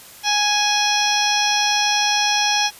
harmonic tone with a mistuned harmonic, 830.6 Hz, G#5, in tune, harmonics 1 / 2 / 3 / 4 / 5 / 6 / 7, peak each -21 / -26 / -24 / -23 / -27 / -23 / -25 dBFS, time 0.23-2.71 s, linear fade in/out 50 ms, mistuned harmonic 6, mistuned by +100 cents, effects white hiss -42 dBFS RMS until 2.79 s + resampled to 32000 Hz

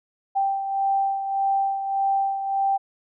sine beating tone pair, 784 / 785.7 Hz, G5 / G5, 0 / +4 cents, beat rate 1.7 Hz, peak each -21 / -29 dBFS, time 0.35-2.78 s, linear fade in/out 20 ms, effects none

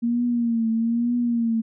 sine tone with vibrato, 233.1 Hz, A#3, in tune, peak -19 dBFS, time 0.02-1.62 s, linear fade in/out 20 ms, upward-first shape triangle, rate 1.1 Hz, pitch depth 74 cents each way, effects none

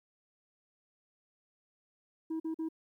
sine tone bursts, 321.3 Hz, E4, 44 cents flat, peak -30 dBFS, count 3, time 2.3-2.688 s, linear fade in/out 10 ms, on 100 ms, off 44 ms, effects tanh soft clip ceiling -32 dBFS + 12-bit

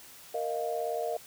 sine chord, Bb suspended fourth, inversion none, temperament just, 466.2 / 621.6 / 699.2 Hz, Bb4 / Eb5 / F5, 0 / -2 / +2 cents, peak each -34 dBFS, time 0.34-1.17 s, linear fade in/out 5 ms, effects white hiss -51 dBFS RMS until 1.26 s

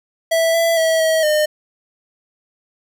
square tone with pitch steps, 657 / 666 / 648 / 641 / 608 Hz, E5 / E5 / E5 / E5 / D#5, -6 / +18 / -30 / -49 / -40 cents, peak -14 dBFS, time 0.31-1.46 s, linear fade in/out 10 ms, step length 230 ms, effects none

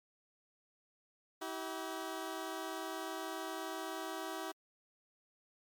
15% pulse tone pair together, 323 / 382.9 Hz, E4 / G4, -35 / -41 cents, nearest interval minor third, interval 294 cents, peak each -36 / -36 dBFS, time 1.41-4.52 s, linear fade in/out 10 ms, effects MP3 96 kbps

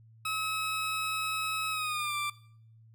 20% pulse tone with pitch glide, 1285 to 1178.4 Hz, E6 to D6, -45 to +6 cents, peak -26 dBFS, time 0.25-2.3 s, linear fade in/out 5 ms, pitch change -149 cents, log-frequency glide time 1.7-2.15 s, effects noise-tail reverb RT60 0.6 s tail -19 dB re dry + added 112 Hz sine -54 dBFS peak until 2.94 s

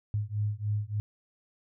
sine beating tone pair, 103.1 / 106.5 Hz, G#2 / G#2, -12 / +44 cents, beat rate 3.4 Hz, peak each -31 dBFS, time 0.14-1 s, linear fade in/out 0 ms, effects none

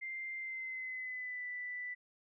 sine tone with pitch glide, 2093 to 1981.2 Hz, C7 to B6, 0 to +5 cents, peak -39 dBFS, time 0.01-1.95 s, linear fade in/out 20 ms, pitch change -95 cents, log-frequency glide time 0.37-1.46 s, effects none

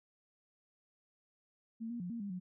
sine tone with pitch steps, 226.3 / 237.7 / 177.4 / 233 / 201.6 / 182 Hz, A3 / A#3 / F3 / A#3 / G3 / F#3, +49 / +34 / +27 / -1 / +49 / -28 cents, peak -38 dBFS, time 1.8-2.4 s, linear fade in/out 20 ms, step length 100 ms, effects none

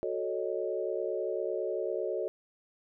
sine chord, D# half-diminished seventh, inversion first, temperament equal, 370 / 440 / 554.4 / 622.3 Hz, F#4 / A4 / C#5 / D#5, 0 / 0 / 0 / 0 cents, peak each -35 / -35 / -36 / -37 dBFS, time 0.03-2.28 s, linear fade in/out 0 ms, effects none

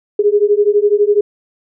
sine beating tone pair, 407 / 419 Hz, G#4 / G#4, -35 / +15 cents, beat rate 12 Hz, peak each -12 dBFS, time 0.19-1.21 s, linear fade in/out 5 ms, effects none

